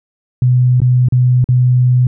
sine tone with dropouts, 125.3 Hz, B2, 25 cents sharp, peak -7 dBFS, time 0.42-2.07 s, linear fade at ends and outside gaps 2 ms, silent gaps 0.803-0.817 / 1.086-1.123 / 1.443-1.488 s, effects none

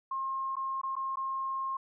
sine tone with dropouts, 1069 Hz, C6, 37 cents sharp, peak -31 dBFS, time 0.11-1.77 s, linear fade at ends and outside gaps 5 ms, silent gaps 0.556-0.566 / 0.815-0.833 / 0.955-0.964 / 1.158-1.17 s, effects none

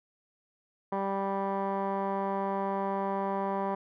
15% pulse tone with low-pass filter, 196 Hz, G3, in tune, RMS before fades -31 dBFS, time 0.92-3.75 s, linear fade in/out 5 ms, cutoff 1100 Hz, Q 5, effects none

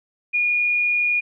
sine tone with frequency modulation, 2438 Hz, D#7, 36 cents flat, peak -17 dBFS, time 0.33-1.21 s, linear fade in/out 20 ms, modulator 36.3 Hz, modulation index 0.31, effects none

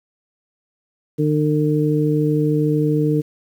harmonic tone, 151.1 Hz, D3, 50 cents sharp, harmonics 1 / 2 / 3, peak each -18 / -19 / -21 dBFS, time 1.18-3.22 s, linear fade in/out 20 ms, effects 8-bit

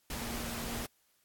sine tone in noise, 233.1 Hz, A#3, in tune, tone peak -42 dBFS, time 0.16-0.84 s, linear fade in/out 2 ms, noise pink, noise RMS -39 dBFS, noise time 0.1-0.86 s, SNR -6 dB, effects white hiss -72 dBFS RMS until 1.24 s + AAC 64 kbps

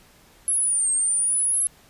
sine linear two-way sweep, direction down then up, 11000 to 8370 to 11000 Hz, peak -19 dBFS, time 0.48-1.67 s, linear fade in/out 0 ms, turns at 0.91 s, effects pink hiss -54 dBFS RMS until 1.89 s + resampled to 32000 Hz

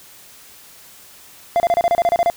triangle tone bursts, 689 Hz, F5, 24 cents flat, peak -10 dBFS, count 11, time 1.56-2.3 s, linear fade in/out 0 ms, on 40 ms, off 30 ms, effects white hiss -44 dBFS RMS until 2.36 s

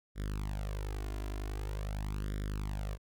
sawtooth tone with flanger, 50.9 Hz, G#1, 34 cents flat, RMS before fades -37 dBFS, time 0.15-2.98 s, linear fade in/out 50 ms, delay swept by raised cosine 0.56 to 2.96 ms, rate 0.45 Hz, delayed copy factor +0.9, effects none

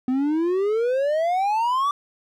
triangle exponential sweep, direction up, 250.1 to 1174.7 Hz, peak -17 dBFS, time 0.08-1.91 s, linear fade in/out 2 ms, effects none

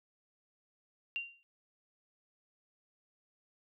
sine tone with exponential decay, 2770 Hz, F7, 15 cents flat, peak -31 dBFS, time 1.16-1.43 s, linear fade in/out 0 ms, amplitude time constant 57 ms, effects none

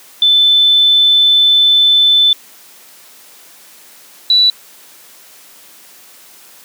sine tone pair in turn, 3520 / 3951 Hz, A7 / B7, 0 / 0 cents, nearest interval major second, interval 200 cents, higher second, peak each -6 dBFS, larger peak neither, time 0.22-2.33 / 4.3-4.5 s, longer first, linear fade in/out 2 ms, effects white hiss -41 dBFS RMS until 6.64 s + high-pass 200 Hz 12 dB/octave

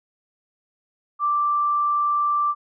sine tone, 1174.7 Hz, D6, in tune, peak -18 dBFS, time 1.19-2.55 s, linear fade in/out 50 ms, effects none

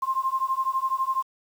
sine beating tone pair, 1052 / 1064 Hz, C6 / C6, +9 / +29 cents, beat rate 12 Hz, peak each -26 dBFS, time 0.02-1.23 s, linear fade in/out 10 ms, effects 8-bit

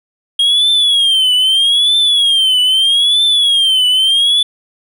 triangle tone with vibrato, 3250 Hz, G#7, 38 cents flat, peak -7 dBFS, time 0.39-4.43 s, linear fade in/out 5 ms, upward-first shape triangle, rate 0.79 Hz, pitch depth 160 cents each way, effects none

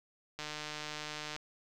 click train, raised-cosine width 0.2 ms, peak -23 dBFS, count 148, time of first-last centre 0.39-1.364 s, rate 151 Hz, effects none

